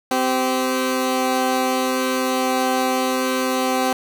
15% pulse tone pair together, 258.4 / 387.2 Hz, C4 / G4, -21 / -21 cents, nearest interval perfect fifth, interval 700 cents, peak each -13 / -18 dBFS, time 0.11-3.93 s, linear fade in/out 2 ms, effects none

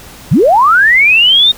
sine linear sweep, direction up, 102.2 to 3729 Hz, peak -4 dBFS, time 0.31-1.52 s, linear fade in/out 10 ms, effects pink hiss -34 dBFS RMS until 1.57 s

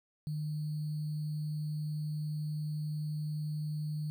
sine tone with sample-and-hold, 151.9 Hz, D#3, 41 cents flat, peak -33 dBFS, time 0.27-4.1 s, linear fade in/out 0 ms, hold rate 4410 Hz, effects none

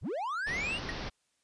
triangle linear sweep, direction up, 35.65 to 2960 Hz, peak -30 dBFS, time 0.01-0.8 s, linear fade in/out 50 ms
pink low-pass noise, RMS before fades -39 dBFS, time 0.46-1.1 s, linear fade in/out 20 ms, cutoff 5700 Hz, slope 96 dB/octave
triangle tone with exponential decay, 1886 Hz, A#6, 20 cents sharp, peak -28 dBFS, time 0.89-0.96 s, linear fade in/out 0 ms, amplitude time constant 15 ms
effects white hiss -75 dBFS RMS until 1.43 s + resampled to 22050 Hz

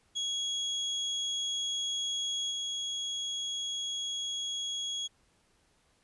35% pulse tone with level steps, 3322 Hz, G#7, in tune, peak -29 / -31 dBFS, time 0.15-5.08 s, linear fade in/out 20 ms, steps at 2.5 s, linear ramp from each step 20 ms, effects pink hiss -69 dBFS RMS until 6.03 s + resampled to 24000 Hz

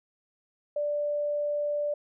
sine tone, 587.3 Hz, D5, in tune, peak -26 dBFS, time 0.76-1.94 s, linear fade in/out 5 ms, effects none

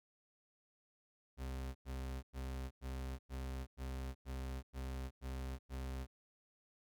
40% pulse tone bursts, 65.41 Hz, C2, in tune, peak -40 dBFS, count 10, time 1.37-6.07 s, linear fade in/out 50 ms, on 380 ms, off 100 ms, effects none

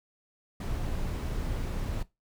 brown noise, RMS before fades -32 dBFS, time 0.6-2.03 s, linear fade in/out 5 ms, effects noise-tail reverb RT60 0.2 s tail -19 dB re dry

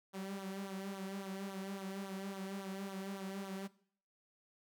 sawtooth tone with flanger, 194.1 Hz, G3, 17 cents flat, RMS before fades -44 dBFS, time 0.13-3.68 s, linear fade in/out 20 ms, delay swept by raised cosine 0.39 to 4.39 ms, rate 3.6 Hz, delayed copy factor -0.7, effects noise-tail reverb RT60 0.6 s tail -20 dB re dry

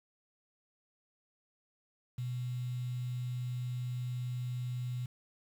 sine tone with quantisation, 124.1 Hz, B2, 9 cents sharp, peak -34 dBFS, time 2.18-5.06 s, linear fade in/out 5 ms, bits 9, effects none

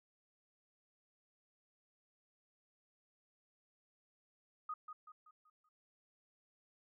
sine tone with echo, 1244.5 Hz, D#6, in tune, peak -39 dBFS, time 4.69-4.74 s, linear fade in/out 5 ms, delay 190 ms, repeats 5, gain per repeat -7 dB, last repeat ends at 5.69 s, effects none

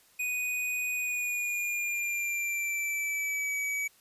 square tone with pitch glide, 2484 to 2278 Hz, D#7 to C#7, -3 to +47 cents, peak -30 dBFS, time 0.19-3.88 s, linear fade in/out 10 ms, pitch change -150 cents, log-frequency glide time 0.93-3.56 s, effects white hiss -62 dBFS RMS until 4 s + resampled to 32000 Hz

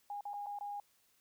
sine tone with dropouts, 817 Hz, G#5, 29 cents flat, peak -39 dBFS, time 0.1-0.8 s, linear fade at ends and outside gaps 2 ms, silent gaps 0.209-0.253 / 0.334-0.339 / 0.461-0.467 / 0.588-0.609 s, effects white hiss -72 dBFS RMS until 1.2 s

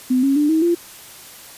sine tone with pitch steps, 254.3 / 274.1 / 295.5 / 318.6 / 343.4 Hz, C4 / C#4 / D4 / D#4 / F4, -49 / -19 / +11 / +41 / -29 cents, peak -13 dBFS, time 0.1-0.75 s, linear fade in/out 10 ms, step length 130 ms, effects white hiss -40 dBFS RMS until 1.57 s + resampled to 32000 Hz

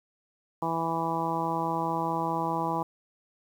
harmonic tone, 164.81 Hz, E3, in tune, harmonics 1 / 2 / 3 / 4 / 5 / 6 / 7, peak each -35 / -34 / -37 / -37 / -32 / -31 / -38 dBFS, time 0.62-2.83 s, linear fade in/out 5 ms, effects 9-bit

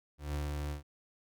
35% pulse tone with ADSR envelope, 73.42 Hz, D2, in tune, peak -31 dBFS, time 0.18-0.83 s, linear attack 160 ms, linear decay 160 ms, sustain -2 dB, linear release 120 ms, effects none

